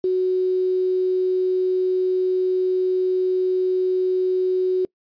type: tone with quantisation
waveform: sine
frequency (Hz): 370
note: F#4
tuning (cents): 0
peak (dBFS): -17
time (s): 0.04-4.85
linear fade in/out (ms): 2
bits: 7
effects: noise-tail reverb RT60 0.1 s tail -25 dB re dry + resampled to 11025 Hz